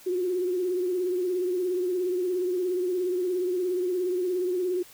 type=tone with vibrato; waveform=sine; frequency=362.3 Hz; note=F#4; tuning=36 cents flat; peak=-24 dBFS; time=0.06-4.83 s; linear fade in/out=10 ms; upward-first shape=triangle; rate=17 Hz; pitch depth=66 cents each way; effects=white hiss -51 dBFS RMS until 4.93 s